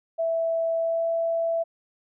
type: tone with pitch glide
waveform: sine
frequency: 659.3 to 664.3 Hz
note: E5 to E5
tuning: 0 to +13 cents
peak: -22 dBFS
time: 0.18-1.64 s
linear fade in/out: 20 ms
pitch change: +13 cents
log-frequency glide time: 0.77-1.06 s
effects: none